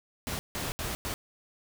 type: noise bursts at uneven times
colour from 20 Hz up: pink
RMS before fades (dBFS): -34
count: 4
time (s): 0.27-0.39 / 0.55-0.72 / 0.79-0.95 / 1.05-1.14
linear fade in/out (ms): 0
effects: none